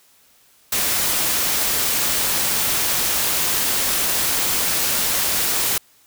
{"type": "noise", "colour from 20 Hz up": "white", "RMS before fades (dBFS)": -20, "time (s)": [0.72, 5.78], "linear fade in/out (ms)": 5, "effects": ["white hiss -55 dBFS RMS until 6.06 s"]}